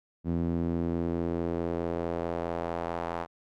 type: tone with band-pass filter sweep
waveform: sawtooth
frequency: 84.6 Hz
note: E2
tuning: 45 cents sharp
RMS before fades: -31 dBFS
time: 0.24-3.27 s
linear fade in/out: 50 ms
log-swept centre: 220 to 870 Hz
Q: 1.5
effects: none